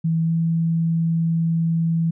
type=tone with pitch glide; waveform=sine; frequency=163.2 to 165 Hz; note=E3 to E3; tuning=-17 to +2 cents; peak=-17 dBFS; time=0.04-2.11 s; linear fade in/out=10 ms; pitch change=+19 cents; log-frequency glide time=0.23-0.32 s; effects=none